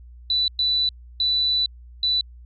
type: tone bursts at uneven times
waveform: sine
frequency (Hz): 3974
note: B7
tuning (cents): +10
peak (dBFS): -18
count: 4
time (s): 0.3-0.48 / 0.59-0.89 / 1.2-1.66 / 2.03-2.21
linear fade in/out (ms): 2
effects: added 60 Hz sine -41 dBFS peak until 2.45 s